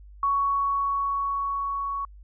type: tone with level ramp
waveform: sine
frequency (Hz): 1116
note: C#6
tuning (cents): +11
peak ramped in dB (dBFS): -20 to -27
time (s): 0.23-2.05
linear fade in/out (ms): 2
effects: added 50 Hz sine -44 dBFS peak until 2.23 s